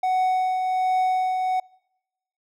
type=tone with tremolo; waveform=triangle; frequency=744 Hz; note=F#5; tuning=9 cents sharp; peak=-16 dBFS; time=0.03-1.6 s; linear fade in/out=5 ms; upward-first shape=triangle; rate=1.3 Hz; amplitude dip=40%; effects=noise-tail reverb RT60 0.9 s tail -26 dB re dry